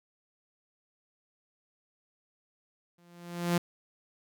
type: tone with exponential growth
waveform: sawtooth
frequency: 173.3 Hz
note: F3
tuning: 13 cents flat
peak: -19 dBFS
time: 2.98-3.58 s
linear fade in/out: 5 ms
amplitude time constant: 130 ms
effects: none